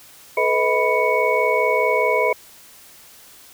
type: tone cluster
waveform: sine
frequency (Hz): 434.6 / 499.4 / 634 / 989 / 2226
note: A4 / B4 / D#5 / B5 / C#7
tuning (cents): -21 / +19 / +32 / +2 / +7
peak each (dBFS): -22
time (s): 0.37-2.33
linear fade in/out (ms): 5
effects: white hiss -46 dBFS RMS until 3.53 s